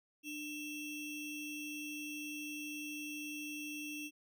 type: ring-modulated tone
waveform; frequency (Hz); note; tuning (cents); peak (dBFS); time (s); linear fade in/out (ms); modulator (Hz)
square; 1488; F#6; +9; -39; 0.23-4.11; 50; 1190
effects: none